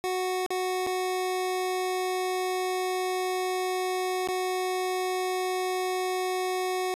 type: tone with dropouts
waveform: 25% pulse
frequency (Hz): 369.2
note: F#4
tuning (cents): -4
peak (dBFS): -23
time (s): 0.04-6.94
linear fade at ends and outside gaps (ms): 0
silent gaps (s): 0.463-0.505 / 0.866-0.871 / 4.274-4.287
effects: resampled to 32000 Hz